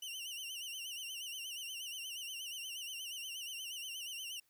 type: tone with vibrato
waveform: sawtooth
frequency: 2909 Hz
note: F#7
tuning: 30 cents flat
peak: -39 dBFS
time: 0.02-4.4 s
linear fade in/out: 5 ms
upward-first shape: sine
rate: 8.4 Hz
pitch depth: 110 cents each way
effects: white hiss -75 dBFS RMS until 4.49 s